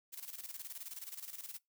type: noise with tremolo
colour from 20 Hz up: blue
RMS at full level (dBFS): -45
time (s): 0.12-1.59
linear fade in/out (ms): 20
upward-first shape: square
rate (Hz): 19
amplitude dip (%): 70
effects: noise-tail reverb RT60 0.2 s tail -25 dB re dry